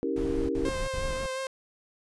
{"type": "chord", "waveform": "sine", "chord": "C# diminished seventh", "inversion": "none", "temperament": "equal with one note detuned", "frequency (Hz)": [277.2, 324.5, 392, 466.2], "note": ["C#4", "E4", "G4", "Bb4"], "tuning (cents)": [0, -27, 0, 0], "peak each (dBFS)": -32, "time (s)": [0.03, 0.69], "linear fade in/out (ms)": 0}
{"type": "noise bursts", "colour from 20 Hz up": "brown", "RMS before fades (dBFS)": -34, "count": 3, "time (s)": [0.16, 1.264], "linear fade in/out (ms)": 5, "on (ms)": 330, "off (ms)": 57}
{"type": "tone with vibrato", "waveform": "sawtooth", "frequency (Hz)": 527, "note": "C5", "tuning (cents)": 12, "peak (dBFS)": -27, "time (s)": [0.65, 1.47], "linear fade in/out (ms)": 2, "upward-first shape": "sine", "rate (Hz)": 5.6, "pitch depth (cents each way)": 20}
{"effects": ["resampled to 24000 Hz"]}